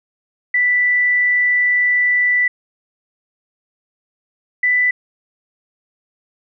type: tone pair in turn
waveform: sine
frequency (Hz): 1975.5 / 1986.6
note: B6 / B6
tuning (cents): 0 / +10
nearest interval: unison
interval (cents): 10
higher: second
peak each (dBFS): -12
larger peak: neither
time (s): 0.54-2.48 / 4.63-4.91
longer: first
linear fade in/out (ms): 5
effects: none